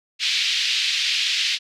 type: band-pass noise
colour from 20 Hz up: white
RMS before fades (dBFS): -22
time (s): 0.19-1.59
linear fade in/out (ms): 50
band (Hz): 2400 to 4300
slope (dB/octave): 24
effects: none